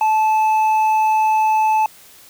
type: tone with hard clipping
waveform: sine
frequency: 870 Hz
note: A5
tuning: 20 cents flat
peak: -14 dBFS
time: 0.01-1.86 s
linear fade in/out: 2 ms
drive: 4 dB
effects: white hiss -45 dBFS RMS until 2.29 s